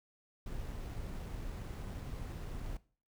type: noise with sample-and-hold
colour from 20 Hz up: brown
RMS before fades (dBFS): -42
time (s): 0.46-2.77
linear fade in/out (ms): 2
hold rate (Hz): 8820
effects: noise-tail reverb RT60 0.4 s tail -19 dB re dry